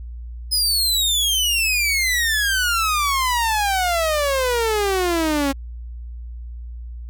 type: exponential sweep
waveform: sawtooth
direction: down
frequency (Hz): 5100 to 270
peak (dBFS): -14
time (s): 0.51-5.53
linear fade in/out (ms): 20
effects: added 59 Hz sine -30 dBFS peak until 7.09 s